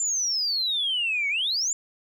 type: exponential two-way sweep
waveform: sine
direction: down then up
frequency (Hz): 7310 to 2192 to 7310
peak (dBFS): -22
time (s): 0-1.73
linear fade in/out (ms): 2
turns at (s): 1.29
effects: tanh soft clip ceiling -18 dBFS